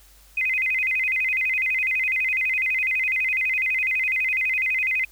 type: tone with vibrato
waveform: sine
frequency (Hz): 2273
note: C#7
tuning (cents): +43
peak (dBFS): -20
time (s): 0.37-5.05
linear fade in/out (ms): 5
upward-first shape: square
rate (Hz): 12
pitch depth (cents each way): 170
effects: added 50 Hz sine -52 dBFS peak until 5.11 s + white hiss -54 dBFS RMS until 5.11 s